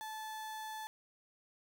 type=tone; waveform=35% pulse; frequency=870 Hz; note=A5; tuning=20 cents flat; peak=-40 dBFS; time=0.01-0.87 s; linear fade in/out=0 ms; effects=none